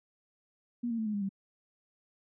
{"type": "tone with pitch steps", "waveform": "sine", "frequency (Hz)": [239.4, 229.8, 220.5, 211.7, 203.2, 195.02], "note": ["A#3", "A#3", "A3", "G#3", "G#3", "G3"], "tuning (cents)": [46, -25, 4, 33, -38, -9], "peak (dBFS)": -30, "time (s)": [0.83, 1.292], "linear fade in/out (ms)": 10, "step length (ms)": 77, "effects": []}